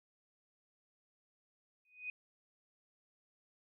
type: tone with exponential growth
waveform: sine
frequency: 2493 Hz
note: D#7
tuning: 3 cents sharp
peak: -36 dBFS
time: 1.85-2.1 s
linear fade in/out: 2 ms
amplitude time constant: 54 ms
effects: none